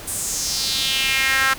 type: tone with high-pass filter sweep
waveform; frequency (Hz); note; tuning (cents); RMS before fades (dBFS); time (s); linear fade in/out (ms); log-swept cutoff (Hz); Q
sawtooth; 266.8; C4; +34; -21; 0.07-1.54; 10; 9400 to 1400; 3
effects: pink hiss -36 dBFS RMS until 1.58 s